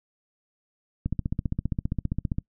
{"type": "click train", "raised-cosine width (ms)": 5, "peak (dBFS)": -14, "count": 21, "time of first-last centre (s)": [1.06, 2.385], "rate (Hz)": 15.1, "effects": ["noise-tail reverb RT60 0.1 s tail -24 dB re dry"]}